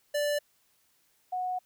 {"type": "tone pair in turn", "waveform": ["square", "sine"], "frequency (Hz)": [586, 733.4], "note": ["D5", "F#5"], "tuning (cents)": [-4, -15], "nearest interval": "major third", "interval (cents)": 389, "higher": "second", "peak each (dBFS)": [-27, -29], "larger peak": "first", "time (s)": [[0.14, 0.39], [1.32, 1.59]], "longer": "second", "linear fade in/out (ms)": 10, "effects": ["white hiss -69 dBFS RMS until 1.65 s"]}